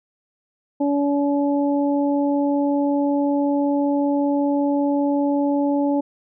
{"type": "harmonic tone", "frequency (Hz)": 284.9, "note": "C#4", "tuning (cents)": 48, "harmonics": [1, 2, 3], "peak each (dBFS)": [-18, -24, -28], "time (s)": [0.8, 6.01], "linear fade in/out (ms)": 10, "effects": []}